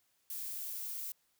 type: noise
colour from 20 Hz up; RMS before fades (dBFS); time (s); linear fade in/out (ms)
violet; -41; 0.3-1.12; 2
effects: white hiss -75 dBFS RMS until 1.39 s